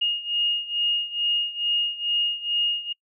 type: beating tone pair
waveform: sine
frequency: 2852 / 2854.3 Hz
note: F7 / F7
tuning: +36 / +37 cents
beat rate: 2.3 Hz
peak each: -24 / -27 dBFS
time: 0.01-2.93 s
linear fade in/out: 10 ms
effects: noise-tail reverb RT60 0.1 s tail -23 dB re dry